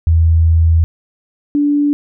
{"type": "tone pair in turn", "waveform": "sine", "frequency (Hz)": [81.9, 290.5], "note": ["E2", "D4"], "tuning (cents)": [-11, -19], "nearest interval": "octave + minor seventh", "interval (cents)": 2192, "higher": "second", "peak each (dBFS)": [-7, -10], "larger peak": "first", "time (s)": [[0.07, 0.84], [1.55, 1.93]], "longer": "first", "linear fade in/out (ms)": 0, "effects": []}